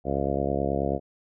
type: harmonic tone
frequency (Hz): 69.3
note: C#2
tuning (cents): 0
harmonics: 1 / 2 / 3 / 4 / 5 / 6 / 7 / 8 / 9 / 10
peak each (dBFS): -33 / -33 / -33 / -33 / -33 / -33 / -33 / -33 / -33 / -33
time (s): 0.04-1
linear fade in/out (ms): 50
effects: none